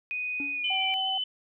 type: tone with pitch glide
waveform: sine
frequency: 2489 to 2349 Hz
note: D#7 to D7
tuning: 0 to 0 cents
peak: -29 dBFS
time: 0.11-0.94 s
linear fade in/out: 0 ms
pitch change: -100 cents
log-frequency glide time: 0.53-0.81 s
type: tone with exponential decay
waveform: triangle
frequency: 283.4 Hz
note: C#4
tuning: 38 cents sharp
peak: -31 dBFS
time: 0.4-0.72 s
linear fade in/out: 1 ms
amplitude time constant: 68 ms
type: tone with vibrato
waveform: sine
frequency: 3024 Hz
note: F#7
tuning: 37 cents sharp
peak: -27 dBFS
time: 0.64-1.24 s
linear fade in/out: 5 ms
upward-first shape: triangle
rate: 12 Hz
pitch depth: 13 cents each way
type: tone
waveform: sine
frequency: 763 Hz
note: G5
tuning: 47 cents flat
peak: -31 dBFS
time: 0.7-1.18 s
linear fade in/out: 5 ms
effects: none